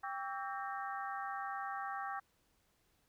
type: harmonic tone with a mistuned harmonic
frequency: 263.7 Hz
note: C4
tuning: 14 cents sharp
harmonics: 3 / 4 / 5 / 6 / 7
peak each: -42 / -44 / -46 / -48 / -49 dBFS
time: 0.03-2.2 s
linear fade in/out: 10 ms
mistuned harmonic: 4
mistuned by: +130 cents
effects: pink hiss -75 dBFS RMS until 3.08 s